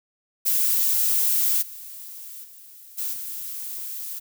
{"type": "noise with level steps", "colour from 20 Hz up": "violet", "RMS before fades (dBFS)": [-21, -39, -46, -28, -33], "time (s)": [0.45, 4.2], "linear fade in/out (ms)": 20, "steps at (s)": [1.61, 2.43, 2.97, 3.12], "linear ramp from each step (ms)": 20, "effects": []}